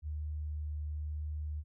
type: tone with vibrato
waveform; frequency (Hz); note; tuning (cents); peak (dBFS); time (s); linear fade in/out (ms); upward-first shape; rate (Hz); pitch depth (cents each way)
sine; 75.5; D2; +48; -35; 0.02-1.64; 50; triangle; 0.98; 8
effects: none